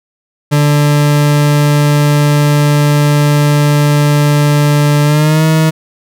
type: tone with pitch glide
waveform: 40% pulse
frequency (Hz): 146.83 to 158.28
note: D3 to D#3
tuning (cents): 0 to +30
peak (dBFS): -6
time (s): 0.51-5.71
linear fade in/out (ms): 20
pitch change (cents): +130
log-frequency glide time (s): 5.04-5.44
effects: none